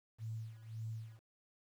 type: tone with tremolo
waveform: sine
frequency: 111.6 Hz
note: A2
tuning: 25 cents sharp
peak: -39 dBFS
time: 0.18-1.2 s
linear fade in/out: 50 ms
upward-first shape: sine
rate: 1.8 Hz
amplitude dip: 80%
effects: 11-bit